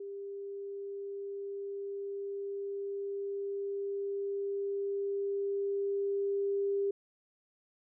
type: tone with level ramp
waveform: sine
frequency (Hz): 398.5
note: G4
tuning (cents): +28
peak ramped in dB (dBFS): -39 to -28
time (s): 0-6.91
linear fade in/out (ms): 5
effects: none